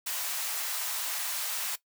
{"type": "high-pass noise", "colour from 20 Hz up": "white", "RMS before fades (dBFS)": -33, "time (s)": [0.06, 1.76], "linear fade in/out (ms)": 10, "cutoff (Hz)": 650, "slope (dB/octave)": 24, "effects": ["noise-tail reverb RT60 0.1 s tail -17 dB re dry"]}